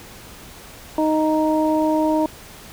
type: harmonic tone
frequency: 311.1 Hz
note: D#4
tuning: in tune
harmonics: 1 / 2 / 3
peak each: -18 / -21 / -23 dBFS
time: 0.98-2.26 s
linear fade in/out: 2 ms
effects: pink hiss -41 dBFS RMS until 2.72 s